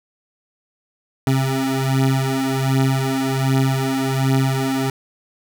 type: beating tone pair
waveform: 25% pulse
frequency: 133 / 134.3 Hz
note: C3 / C3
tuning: +29 / +46 cents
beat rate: 1.3 Hz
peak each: -15 / -17 dBFS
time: 1.27-4.9 s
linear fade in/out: 2 ms
effects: none